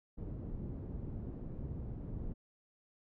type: low-pass noise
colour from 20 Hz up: pink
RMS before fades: -42 dBFS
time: 0.17-2.34 s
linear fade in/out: 20 ms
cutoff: 270 Hz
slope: 12 dB/octave
effects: none